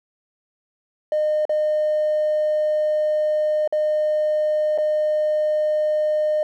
triangle tone with dropouts, 610 Hz, D#5, 34 cents flat, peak -14 dBFS, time 1.12-6.43 s, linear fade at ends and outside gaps 2 ms, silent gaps 1.453-1.494 / 3.676-3.725 / 4.777-4.784 s, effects tanh soft clip ceiling -14 dBFS

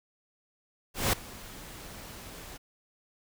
pink noise with ADSR envelope, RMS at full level -24 dBFS, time 0.94-2.58 s, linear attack 190 ms, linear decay 6 ms, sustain -21 dB, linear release 20 ms, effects none

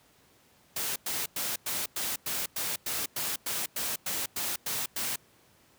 white noise bursts, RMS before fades -32 dBFS, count 15, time 0.76-5.16 s, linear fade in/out 5 ms, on 200 ms, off 100 ms, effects pink hiss -62 dBFS RMS until 5.78 s + high-pass 80 Hz 12 dB/octave

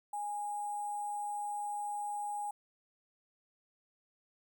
sine tone with sample-and-hold, 826 Hz, G#5, 10 cents flat, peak -35 dBFS, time 0.13-2.51 s, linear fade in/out 5 ms, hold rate 8820 Hz, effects none

